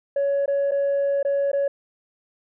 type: tone with dropouts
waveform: sine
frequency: 560 Hz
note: C#5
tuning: 18 cents sharp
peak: -17 dBFS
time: 0.16-1.68 s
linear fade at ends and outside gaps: 5 ms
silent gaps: 0.459-0.478 / 0.711-0.717 / 1.229-1.249 / 1.517-1.531 s
effects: tanh soft clip ceiling -17 dBFS